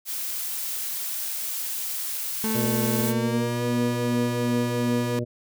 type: noise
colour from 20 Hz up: blue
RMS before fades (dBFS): -30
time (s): 0.05-3.14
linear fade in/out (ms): 50
type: tone with pitch glide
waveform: 35% pulse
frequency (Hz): 220 to 242.7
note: A3 to B3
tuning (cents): 0 to -30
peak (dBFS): -23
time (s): 2.44-5.19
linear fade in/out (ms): 0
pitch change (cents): +170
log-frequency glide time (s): 2.99-3.62
type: harmonic tone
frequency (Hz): 120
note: B2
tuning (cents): -49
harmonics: 1 / 2 / 3 / 4 / 5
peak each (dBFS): -28 / -31 / -33 / -34 / -35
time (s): 2.54-5.25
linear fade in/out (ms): 20
effects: none